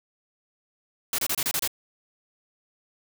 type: noise bursts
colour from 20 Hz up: white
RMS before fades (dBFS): -26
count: 7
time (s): 1.13-1.676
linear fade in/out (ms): 2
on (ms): 54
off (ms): 28
effects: none